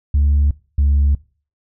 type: tone pair in turn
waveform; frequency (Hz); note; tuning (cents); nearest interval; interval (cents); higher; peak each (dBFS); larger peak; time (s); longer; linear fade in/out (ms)
sine; 72 / 70.93; D2 / C#2; -34 / +40; unison; 26; first; -9; neither; 0.14-0.51 / 0.78-1.15; neither; 5
effects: noise-tail reverb RT60 0.4 s tail -23 dB re dry + tanh soft clip ceiling -9 dBFS